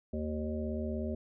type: harmonic tone with a mistuned harmonic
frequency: 76.4 Hz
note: D#2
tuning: 31 cents flat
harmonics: 1 / 3 / 5 / 7 / 8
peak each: -37 / -36 / -41 / -44 / -42 dBFS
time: 0.13-1.15 s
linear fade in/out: 5 ms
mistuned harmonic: 1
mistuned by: +28 cents
effects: none